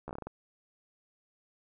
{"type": "slowing click train", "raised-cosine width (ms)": 1, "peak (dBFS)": -26, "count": 8, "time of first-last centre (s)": [0.08, 0.27], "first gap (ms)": 13, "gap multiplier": 1.24, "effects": []}